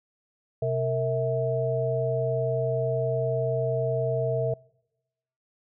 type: tone cluster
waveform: sine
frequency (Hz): 128.8 / 459.5 / 649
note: C3 / A#4 / E5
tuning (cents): -27 / -25 / -27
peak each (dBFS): -28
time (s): 0.62-4.54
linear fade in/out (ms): 5
effects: noise-tail reverb RT60 1.0 s tail -26 dB re dry